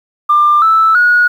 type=tone with pitch steps; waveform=sine; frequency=1193 / 1316.1 / 1451.9 Hz; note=D6 / E6 / F#6; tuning=+27 / -3 / -33 cents; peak=-5 dBFS; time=0.29-1.28 s; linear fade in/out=10 ms; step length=330 ms; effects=tanh soft clip ceiling -1 dBFS + 7-bit